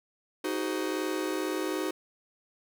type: chord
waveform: 45% pulse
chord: Ab dominant seventh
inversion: second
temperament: just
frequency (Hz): 311.5 / 373.8 / 415.3 / 519.1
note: Eb4 / Gb4 / Ab4 / C5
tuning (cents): +2 / +18 / 0 / -14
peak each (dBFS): -33 / -33 / -39 / -38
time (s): 0.44-1.91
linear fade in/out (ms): 5
effects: none